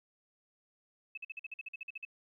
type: tone bursts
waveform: sine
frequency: 2600 Hz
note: E7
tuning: 24 cents flat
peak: -39 dBFS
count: 13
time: 1.15-2.051 s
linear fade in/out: 5 ms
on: 25 ms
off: 48 ms
effects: 13-bit